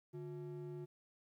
triangle ring-modulated tone, 252.7 Hz, B3, 40 cents sharp, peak -39 dBFS, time 0.13-0.86 s, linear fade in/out 20 ms, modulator 106 Hz, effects 13-bit

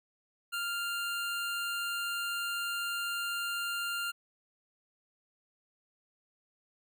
25% pulse tone, 1396 Hz, F6, 1 cent flat, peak -29 dBFS, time 0.52-4.12 s, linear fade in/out 20 ms, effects none

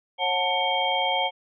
sine tone cluster, 544 / 729 / 885 / 2235 / 3194 Hz, C#5 / F#5 / A5 / C#7 / G7, -33 / -26 / +10 / +14 / +32 cents, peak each -30 / -27 / -27 / -30 / -27 dBFS, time 0.18-1.31 s, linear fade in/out 50 ms, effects none

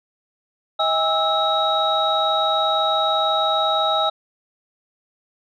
sine tone cluster, 637 / 811 / 1309 / 3813 Hz, D#5 / G#5 / E6 / A#7, +41 / -41 / -13 / +38 cents, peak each -22 dBFS, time 0.79-4.1 s, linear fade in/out 10 ms, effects tanh soft clip ceiling -6 dBFS

